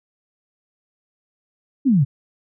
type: exponential sweep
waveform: sine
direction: down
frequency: 294.5 to 123.47 Hz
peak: -12 dBFS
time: 1.85-2.05 s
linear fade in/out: 20 ms
effects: none